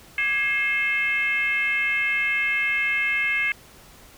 sine tone with frequency modulation, 2142 Hz, C7, 40 cents sharp, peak -20 dBFS, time 0.18-3.52 s, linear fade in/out 2 ms, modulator 483 Hz, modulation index 0.98, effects pink hiss -49 dBFS RMS until 4.17 s

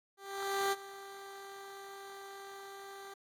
15% pulse tone with ADSR envelope, 393.9 Hz, G4, 8 cents sharp, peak -23 dBFS, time 0.17-3.14 s, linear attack 550 ms, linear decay 32 ms, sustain -17 dB, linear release 6 ms, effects AAC 64 kbps

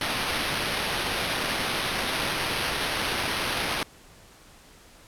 blue noise with sample-and-hold, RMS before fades -28 dBFS, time 0.01-3.83 s, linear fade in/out 2 ms, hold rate 7350 Hz, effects pink hiss -52 dBFS RMS until 5.07 s + low-pass 12000 Hz 12 dB/octave

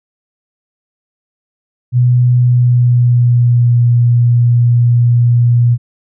sine tone with pitch glide, 123.47 to 120.02 Hz, B2 to B2, 0 to -49 cents, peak -6 dBFS, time 1.92-5.78 s, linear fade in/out 50 ms, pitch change -49 cents, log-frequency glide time 2.37-3.8 s, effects none

